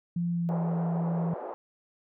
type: tone with pitch glide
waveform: sine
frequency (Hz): 172.4 to 168.07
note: F3 to E3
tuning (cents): -22 to +34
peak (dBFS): -26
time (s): 0.16-1.34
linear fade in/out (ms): 5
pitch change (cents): -44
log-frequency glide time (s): 0.31-0.59
type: band-pass noise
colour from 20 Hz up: white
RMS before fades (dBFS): -38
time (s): 0.49-1.54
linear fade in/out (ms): 0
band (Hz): 380 to 810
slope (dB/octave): 24
effects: none